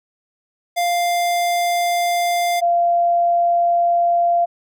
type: tone pair in turn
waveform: square / sine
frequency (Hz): 698 / 691.2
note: F5 / F5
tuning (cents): -1 / -18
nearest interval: unison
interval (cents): 17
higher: first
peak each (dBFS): -17 / -13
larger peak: second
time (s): 0.76-2.61 / 2.61-4.46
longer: neither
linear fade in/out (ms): 20
effects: none